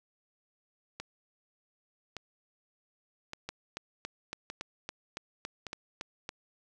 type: two click trains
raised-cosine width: 0.2 ms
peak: -22 / -20 dBFS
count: 5 / 11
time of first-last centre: 1-5.667 / 3.49-6.291 s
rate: 0.857 / 3.57 Hz
effects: none